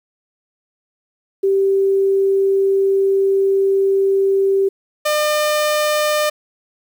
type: tone pair in turn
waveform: sine / sawtooth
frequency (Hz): 390.2 / 602.7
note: G4 / D5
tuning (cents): -8 / +45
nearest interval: minor sixth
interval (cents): 753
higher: second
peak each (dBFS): -12 / -11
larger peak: second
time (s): 1.43-4.69 / 5.05-6.3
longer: first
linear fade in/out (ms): 10
effects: 8-bit